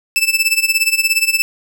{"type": "tone with tremolo", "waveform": "sawtooth", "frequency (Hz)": 2637, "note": "E7", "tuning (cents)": 0, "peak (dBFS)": -6, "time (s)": [0.16, 1.42], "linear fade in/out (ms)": 0, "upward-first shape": "sine", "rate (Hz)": 17, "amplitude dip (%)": 85, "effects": []}